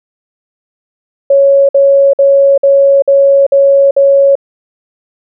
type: tone bursts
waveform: sine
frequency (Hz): 554.4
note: C#5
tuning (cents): 0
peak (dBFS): -3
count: 7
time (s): 1.3-4.354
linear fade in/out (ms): 5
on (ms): 390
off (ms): 54
effects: none